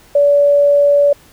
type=tone; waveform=sine; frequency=574 Hz; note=D5; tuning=40 cents flat; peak=-7 dBFS; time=0.15-1.13 s; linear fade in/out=5 ms; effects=pink hiss -46 dBFS RMS until 1.32 s